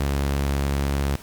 sawtooth tone, 69.8 Hz, C#2, 13 cents sharp, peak -17 dBFS, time 0-1.16 s, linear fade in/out 5 ms, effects pink hiss -44 dBFS RMS until 1.22 s + Opus 48 kbps

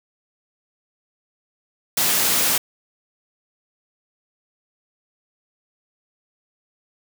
white high-pass noise, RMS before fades -19 dBFS, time 1.97-2.58 s, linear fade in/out 5 ms, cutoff 120 Hz, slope 12 dB/octave, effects none

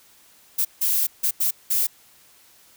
violet noise bursts at uneven times, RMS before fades -21 dBFS, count 5, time 0.58-0.65 / 0.81-1.07 / 1.23-1.31 / 1.4-1.51 / 1.7-1.87 s, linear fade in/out 10 ms, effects white hiss -54 dBFS RMS until 2.76 s

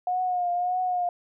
sine tone with vibrato, 720 Hz, F#5, 47 cents flat, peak -23 dBFS, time 0.07-1.09 s, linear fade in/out 2 ms, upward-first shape triangle, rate 1.7 Hz, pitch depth 48 cents each way, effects none

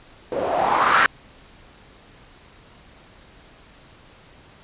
blue noise with low-pass filter sweep, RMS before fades -19 dBFS, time 0.32-1.06 s, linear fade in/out 0 ms, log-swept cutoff 470 to 1600 Hz, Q 3.9, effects pink hiss -49 dBFS RMS until 4.63 s + resampled to 8000 Hz

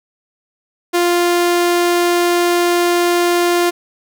sawtooth tone, 349.2 Hz, F4, in tune, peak -8 dBFS, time 0.93-3.71 s, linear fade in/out 20 ms, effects none

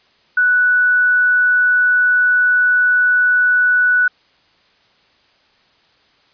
sine tone, 1480 Hz, F#6, in tune, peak -10 dBFS, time 0.37-4.08 s, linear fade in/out 5 ms, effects white hiss -55 dBFS RMS until 6.33 s + resampled to 11025 Hz

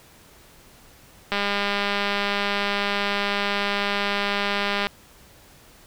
click train, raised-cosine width 0.3 ms, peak -8 dBFS, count 718, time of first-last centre 1.32-4.87 s, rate 202 Hz, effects pink hiss -51 dBFS RMS until 5.86 s

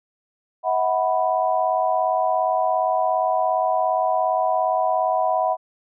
sine chord, E suspended second, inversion none, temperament equal with one note detuned, 642.7 / 740 / 987.8 Hz, E5 / F#5 / B5, -44 / 0 / 0 cents, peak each -22 / -21 / -24 dBFS, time 0.63-5.57 s, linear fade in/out 50 ms, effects none

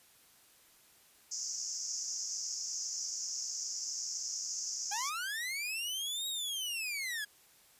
white band-pass noise, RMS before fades -39 dBFS, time 1.31-5.1 s, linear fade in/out 10 ms, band 5100 to 7000 Hz, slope 96 dB/octave
sawtooth linear two-way sweep, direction up then down, 780 to 3816 to 1629 Hz, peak -32 dBFS, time 4.91-7.25 s, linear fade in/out 10 ms, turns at 6.28 s
effects white hiss -63 dBFS RMS until 7.79 s + resampled to 32000 Hz

